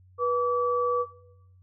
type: tone pair together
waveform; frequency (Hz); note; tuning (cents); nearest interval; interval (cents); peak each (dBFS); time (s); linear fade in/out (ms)
sine; 488.3 / 1151.4; B4 / D6; -20 / -35; octave + minor third; 1485; -25; 0.18-1.06; 50
effects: noise-tail reverb RT60 0.9 s tail -19 dB re dry + added 92 Hz sine -53 dBFS peak until 1.62 s